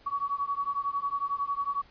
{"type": "beating tone pair", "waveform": "sine", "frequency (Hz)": [1123, 1134], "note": ["C#6", "C#6"], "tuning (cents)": [22, 39], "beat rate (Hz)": 11, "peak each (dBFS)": -31, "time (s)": [0.06, 1.82], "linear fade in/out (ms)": 10, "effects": ["pink hiss -58 dBFS RMS until 1.9 s", "resampled to 11025 Hz"]}